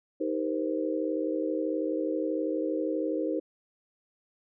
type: chord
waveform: sine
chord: C minor seventh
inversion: first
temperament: just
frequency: 314 / 392.4 / 470.9 / 523.3 Hz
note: Eb4 / G4 / Bb4 / C5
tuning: +16 / +2 / +18 / 0 cents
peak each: -30 / -35 / -34 / -33 dBFS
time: 0.2-3.4 s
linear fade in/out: 10 ms
effects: none